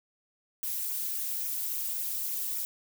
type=noise with flanger; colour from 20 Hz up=violet; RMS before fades=-33 dBFS; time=0.63-2.65 s; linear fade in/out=0 ms; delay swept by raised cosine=0.21 to 5.21 ms; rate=3.6 Hz; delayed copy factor=-0.95; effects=none